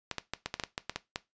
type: clicks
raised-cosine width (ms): 0.2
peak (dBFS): -15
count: 11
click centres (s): 0.113 / 0.183 / 0.336 / 0.46 / 0.541 / 0.598 / 0.637 / 0.779 / 0.896 / 0.96 / 1.159
effects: noise-tail reverb RT60 0.2 s tail -17 dB re dry + resampled to 16000 Hz